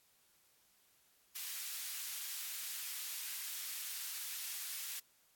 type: high-pass noise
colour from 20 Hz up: white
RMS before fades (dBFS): -43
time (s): 1.35-5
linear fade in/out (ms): 10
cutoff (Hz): 1800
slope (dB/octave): 12
effects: white hiss -71 dBFS RMS until 5.35 s + AAC 64 kbps